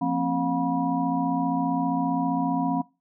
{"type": "tone cluster", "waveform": "sine", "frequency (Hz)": [173.6, 231.2, 266.3, 714, 972], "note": ["F3", "A#3", "C4", "F5", "B5"], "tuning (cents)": [-10, -14, 31, 38, -28], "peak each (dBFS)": [-30, -32, -25, -30, -30], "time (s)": [0.01, 2.82], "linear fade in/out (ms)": 10, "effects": ["noise-tail reverb RT60 0.3 s tail -24 dB re dry"]}